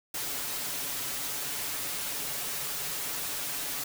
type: noise with comb filter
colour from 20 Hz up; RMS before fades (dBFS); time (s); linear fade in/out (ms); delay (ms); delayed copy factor
white; -34; 0.14-3.84; 5; 7; +0.6
effects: none